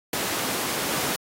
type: high-pass noise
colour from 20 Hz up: pink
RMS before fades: -27 dBFS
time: 0.13-1.16 s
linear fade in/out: 2 ms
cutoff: 200 Hz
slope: 12 dB/octave
effects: AAC 48 kbps